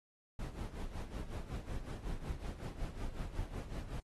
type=noise with tremolo; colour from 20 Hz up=brown; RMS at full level=-39 dBFS; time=0.39-4 s; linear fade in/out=2 ms; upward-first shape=sine; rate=5.4 Hz; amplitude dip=70%; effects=AAC 32 kbps